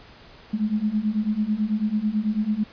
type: beating tone pair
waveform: sine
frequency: 207.7 / 216.8 Hz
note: G#3 / A3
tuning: 0 / -25 cents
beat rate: 9.1 Hz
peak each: -25 / -23 dBFS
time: 0.53-2.64 s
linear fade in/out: 10 ms
effects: pink hiss -48 dBFS RMS until 2.72 s + resampled to 11025 Hz